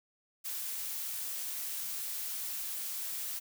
blue noise, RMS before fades -38 dBFS, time 0.44-3.4 s, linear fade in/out 20 ms, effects none

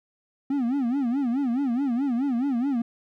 triangle tone with vibrato, 257.8 Hz, C4, 26 cents flat, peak -20 dBFS, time 0.5-2.82 s, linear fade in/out 5 ms, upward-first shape sine, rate 4.7 Hz, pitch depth 190 cents each way, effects none

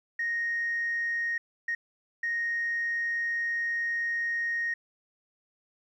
sine tone bursts at uneven times, 1864.7 Hz, A#6, in tune, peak -26 dBFS, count 3, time 0.19-1.38 / 1.68-1.75 / 2.23-4.74 s, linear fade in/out 5 ms, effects tanh soft clip ceiling -23 dBFS + 11-bit

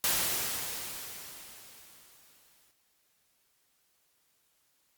white noise with exponential decay, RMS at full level -27 dBFS, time 0.04-2.71 s, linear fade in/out 1 ms, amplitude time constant 580 ms, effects white hiss -72 dBFS RMS until 4.97 s + Opus 48 kbps

